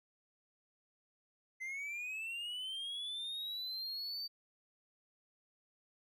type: linear sweep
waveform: triangle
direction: up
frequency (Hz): 2045 to 4619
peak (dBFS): -38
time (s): 1.6-4.28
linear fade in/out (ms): 20
effects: none